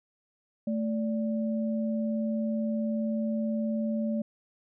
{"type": "tone pair together", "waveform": "sine", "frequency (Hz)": [220.3, 581], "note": ["A3", "D5"], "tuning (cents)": [2, -19], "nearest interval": "octave + perfect fourth", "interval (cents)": 1679, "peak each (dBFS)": [-27, -35], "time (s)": [0.67, 4.22], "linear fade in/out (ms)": 5, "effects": []}